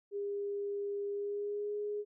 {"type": "tone with pitch glide", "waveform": "sine", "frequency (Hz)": [404.4, 415.3], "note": ["G#4", "G#4"], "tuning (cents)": [-46, 0], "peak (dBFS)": -34, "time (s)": [0.11, 2.05], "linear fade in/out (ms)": 50, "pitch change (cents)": 46, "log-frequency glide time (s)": [1.1, 1.75], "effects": []}